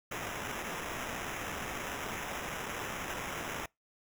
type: noise with sample-and-hold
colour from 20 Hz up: violet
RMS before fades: -39 dBFS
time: 0.11-3.66 s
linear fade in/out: 5 ms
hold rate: 4410 Hz
effects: noise-tail reverb RT60 0.2 s tail -26 dB re dry